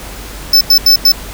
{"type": "tone bursts at uneven times", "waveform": "square", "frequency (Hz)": 5274, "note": "E8", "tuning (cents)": 0, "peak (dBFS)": -4, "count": 4, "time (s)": [[0.53, 0.61], [0.7, 0.78], [0.86, 0.96], [1.05, 1.12]], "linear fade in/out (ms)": 5, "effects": ["added 49 Hz sine -29 dBFS peak until 1.33 s", "pink hiss -29 dBFS RMS until 1.33 s"]}